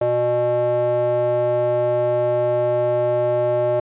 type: tone with band-pass filter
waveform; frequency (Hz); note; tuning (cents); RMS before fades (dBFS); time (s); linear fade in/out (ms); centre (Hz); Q
square; 121.6; B2; -26; -19; 0.01-3.8; 5; 560; 5.5
effects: resampled to 8000 Hz